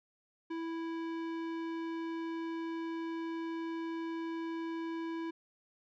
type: tone with tanh clipping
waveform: sine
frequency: 329.6 Hz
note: E4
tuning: in tune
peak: -38 dBFS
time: 0.5-5.31 s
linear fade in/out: 10 ms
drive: 17 dB
effects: none